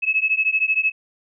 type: beating tone pair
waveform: sine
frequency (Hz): 2579 / 2592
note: E7 / E7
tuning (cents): -39 / -30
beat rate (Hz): 13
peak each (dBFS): -20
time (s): 0.02-0.92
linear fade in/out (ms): 20
effects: none